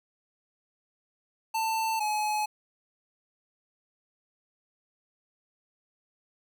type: tone pair in turn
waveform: square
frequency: 890 / 848.6 Hz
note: A5 / G#5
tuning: +20 / +37 cents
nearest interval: minor second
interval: 83 cents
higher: first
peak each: -27 dBFS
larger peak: neither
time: 1.54-2 / 2-2.46 s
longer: neither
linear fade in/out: 10 ms
effects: none